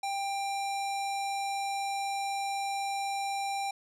square tone with low-pass filter, 792 Hz, G5, 18 cents sharp, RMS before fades -33 dBFS, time 0.03-3.71 s, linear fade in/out 5 ms, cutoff 8800 Hz, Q 1.2, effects none

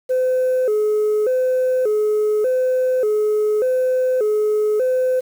sine tone with vibrato, 466.2 Hz, A#4, in tune, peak -13 dBFS, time 0.09-5.21 s, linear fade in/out 20 ms, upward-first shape square, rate 0.85 Hz, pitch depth 160 cents each way, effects tanh soft clip ceiling -13 dBFS + 7-bit

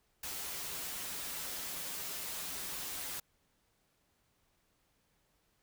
white noise with comb filter, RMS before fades -41 dBFS, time 0.23-3.2 s, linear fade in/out 5 ms, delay 8.8 ms, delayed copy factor -0.55, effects pink hiss -75 dBFS RMS until 5.62 s

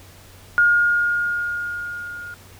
sine tone with level ramp, 1425 Hz, F6, 34 cents sharp, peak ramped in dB -11 to -32 dBFS, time 0.58-2.34 s, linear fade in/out 0 ms, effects added 93 Hz sine -47 dBFS peak until 2.59 s + pink hiss -47 dBFS RMS until 2.59 s

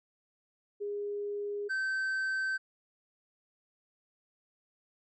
sine / triangle tone pair in turn, 409.6 / 1546.4 Hz, G#4 / G6, -24 / -24 cents, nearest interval octave + major seventh, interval 2300 cents, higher second, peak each -33 / -28 dBFS, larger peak second, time 0.8-1.69 / 1.69-2.58 s, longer neither, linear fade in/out 20 ms, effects resampled to 22050 Hz

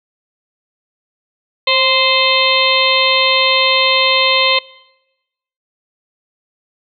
harmonic tone with a mistuned harmonic, 520 Hz, C5, 11 cents flat, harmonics 1 / 2 / 4 / 5 / 6 / 7 / 8, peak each -18 / -18 / -18 / -18 / -18 / -18 / -18 dBFS, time 1.67-4.59 s, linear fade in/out 5 ms, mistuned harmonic 1, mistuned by +34 cents, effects noise-tail reverb RT60 1.0 s tail -23 dB re dry

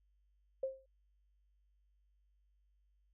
sine tone with exponential decay, 531 Hz, C5, 25 cents sharp, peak -31 dBFS, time 0.63-0.86 s, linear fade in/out 5 ms, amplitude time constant 49 ms, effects added 50 Hz sine -70 dBFS peak until 3.13 s

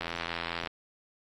click train, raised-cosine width 0.3 ms, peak -17 dBFS, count 57, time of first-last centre 0.01-0.672 s, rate 84.6 Hz, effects AAC 48 kbps

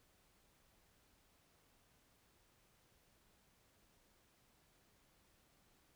silence, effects pink hiss -73 dBFS RMS until 5.95 s

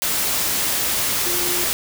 sine tone in noise, 352.9 Hz, F4, 18 cents sharp, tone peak -28 dBFS, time 1.26-1.64 s, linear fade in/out 0 ms, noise white, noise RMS -21 dBFS, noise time 0.02-1.73 s, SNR -10 dB, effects none

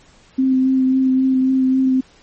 sine tone with vibrato, 261.6 Hz, C4, in tune, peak -12 dBFS, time 0.38-2.01 s, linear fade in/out 10 ms, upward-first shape sine, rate 3.7 Hz, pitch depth 15 cents each way, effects pink hiss -50 dBFS RMS until 2.22 s + MP3 32 kbps

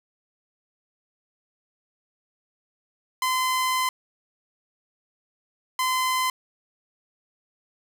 sawtooth tone bursts at uneven times, 1027 Hz, C6, 33 cents flat, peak -18 dBFS, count 2, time 3.22-3.89 / 5.79-6.3 s, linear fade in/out 2 ms, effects none

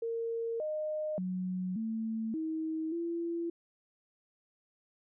sine tone with pitch steps, 459.6 / 614 / 183.9 / 222.8 / 318.1 / 338.2 Hz, A#4 / D#5 / F#3 / A3 / D#4 / E4, -25 / -23 / -10 / +22 / +38 / +44 cents, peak -32 dBFS, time 0.02-3.5 s, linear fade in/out 5 ms, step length 580 ms, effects none

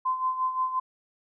sine tone with tremolo, 1031 Hz, C6, 26 cents flat, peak -22 dBFS, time 0.05-0.8 s, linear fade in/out 10 ms, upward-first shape sine, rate 5.7 Hz, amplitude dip 65%, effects none

